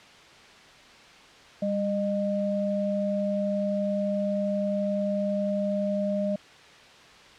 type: tone pair together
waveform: sine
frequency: 199.5 / 610.4 Hz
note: G3 / D#5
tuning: +31 / -33 cents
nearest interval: octave + perfect fifth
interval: 1936 cents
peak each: -27 dBFS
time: 1.62-6.36 s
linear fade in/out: 5 ms
effects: white hiss -50 dBFS RMS until 7.38 s + low-pass 4000 Hz 12 dB/octave